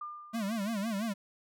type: tone with exponential decay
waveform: sine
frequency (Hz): 1201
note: D6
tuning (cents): +38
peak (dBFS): -36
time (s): 0.01-0.89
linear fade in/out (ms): 5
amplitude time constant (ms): 190
type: tone with vibrato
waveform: square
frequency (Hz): 212.5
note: G#3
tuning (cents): +40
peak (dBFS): -32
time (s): 0.33-1.14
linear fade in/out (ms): 20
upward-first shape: sine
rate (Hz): 5.9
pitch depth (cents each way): 160
effects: none